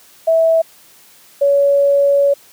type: tone pair in turn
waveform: sine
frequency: 653 / 562.5 Hz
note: E5 / C#5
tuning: -17 / +25 cents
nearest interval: minor third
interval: 258 cents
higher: first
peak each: -9 dBFS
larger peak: neither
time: 0.27-0.62 / 1.41-2.34 s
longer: second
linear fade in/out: 10 ms
effects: white hiss -46 dBFS RMS until 2.52 s + high-pass 100 Hz 12 dB/octave